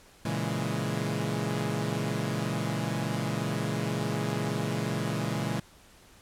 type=chord; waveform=sawtooth; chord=A# half-diminished seventh; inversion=none; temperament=equal; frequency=116.54 / 138.59 / 164.81 / 207.7 Hz; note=A#2 / C#3 / E3 / G#3; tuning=0 / 0 / 0 / 0 cents; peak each=-30 dBFS; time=0.25-5.6 s; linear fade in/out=5 ms; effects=pink hiss -56 dBFS RMS until 6.21 s + low-pass 12000 Hz 12 dB/octave